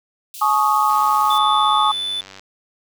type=high-pass noise; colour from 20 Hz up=white; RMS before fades=-35 dBFS; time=0.34-1.38 s; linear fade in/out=0 ms; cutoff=2700 Hz; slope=48 dB/octave
type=chord; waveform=sine; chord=Ab suspended fourth; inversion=none; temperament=equal with one note detuned; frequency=850 / 1108.7 / 1244.5 Hz; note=Ab5 / Db6 / Eb6; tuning=+40 / 0 / 0 cents; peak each=-18 dBFS; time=0.41-1.92 s; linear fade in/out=10 ms
type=click train; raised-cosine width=0.2 ms; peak=-21 dBFS; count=145; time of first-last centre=0.9-2.395 s; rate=96.3 Hz
type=tone; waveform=triangle; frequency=3500 Hz; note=A7; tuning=10 cents flat; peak=-20 dBFS; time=1.3-2.21 s; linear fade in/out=5 ms
effects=none